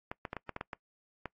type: clicks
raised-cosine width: 0.5 ms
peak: -22 dBFS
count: 9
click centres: 0.115 / 0.252 / 0.331 / 0.367 / 0.493 / 0.564 / 0.611 / 0.732 / 1.257 s
effects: noise-tail reverb RT60 0.1 s tail -23 dB re dry + AAC 32 kbps